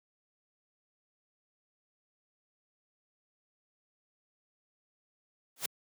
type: noise with exponential growth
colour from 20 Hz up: white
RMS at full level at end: -27 dBFS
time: 5.56-5.66 s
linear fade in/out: 5 ms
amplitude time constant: 20 ms
effects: high-pass 150 Hz 12 dB/octave